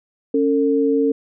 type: tone pair together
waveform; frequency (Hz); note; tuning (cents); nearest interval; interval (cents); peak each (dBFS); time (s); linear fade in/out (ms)
sine; 277.2 / 451; C#4 / A4; 0 / +43; minor sixth; 843; -17; 0.34-1.12; 5
effects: none